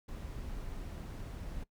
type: noise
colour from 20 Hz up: brown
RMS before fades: -42 dBFS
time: 0.08-1.64 s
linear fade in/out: 10 ms
effects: noise-tail reverb RT60 0.1 s tail -20 dB re dry